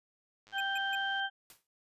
click train, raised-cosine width 0.2 ms, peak -40 dBFS, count 78, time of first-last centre 0.47-1.196 s, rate 106 Hz
harmonic tone, 784 Hz, G5, in tune, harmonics 1 / 2 / 4, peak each -36 / -33 / -38 dBFS, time 0.52-1.3 s, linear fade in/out 50 ms
square tone bursts, 2494 Hz, D#7, 3 cents sharp, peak -40 dBFS, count 3, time 0.58-0.952 s, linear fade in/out 2 ms, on 24 ms, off 150 ms
white noise with exponential decay, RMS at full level -50 dBFS, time 1.5-1.67 s, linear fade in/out 1 ms, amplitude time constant 35 ms
effects resampled to 32000 Hz

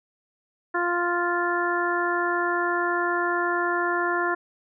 harmonic tone, 349.2 Hz, F4, in tune, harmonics 1 / 2 / 3 / 4 / 5, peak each -27 / -30 / -28 / -28 / -29 dBFS, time 0.74-4.35 s, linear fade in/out 10 ms, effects none

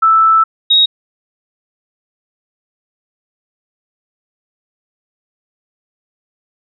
sine tone pair in turn, 1318.5 / 3778 Hz, E6 / A#7, 0 / +22 cents, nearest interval octave + tritone, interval 1822 cents, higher second, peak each -6 dBFS, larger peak neither, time 0.02-0.44 / 0.7-0.86 s, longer first, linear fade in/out 10 ms, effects none

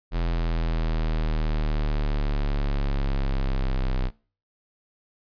square exponential sweep, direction down, 42.56 to 31.84 Hz, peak -23 dBFS, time 0.11-4.11 s, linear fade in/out 50 ms, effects noise-tail reverb RT60 0.4 s tail -22 dB re dry + resampled to 11025 Hz

